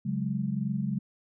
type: chord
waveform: sine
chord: C# suspended fourth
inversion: none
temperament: equal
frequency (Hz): 138.59 / 185 / 207.7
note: C#3 / F#3 / G#3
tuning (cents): 0 / 0 / 0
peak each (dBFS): -32 / -32 / -31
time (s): 0.05-0.99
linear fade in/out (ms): 10
effects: none